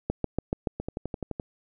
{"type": "two click trains", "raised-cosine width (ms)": 2, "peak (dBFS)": [-18, -12], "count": [8, 5], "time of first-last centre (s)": [[0.8, 1.398], [0.1, 0.672]], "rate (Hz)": [11.7, 6.99], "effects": []}